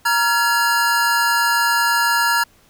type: tone cluster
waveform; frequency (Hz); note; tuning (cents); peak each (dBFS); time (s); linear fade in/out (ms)
square; 938 / 1384 / 1686; A#5 / F6 / G#6; +11 / -16 / +26; -20; 0.05-2.44; 10
effects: pink hiss -54 dBFS RMS until 2.69 s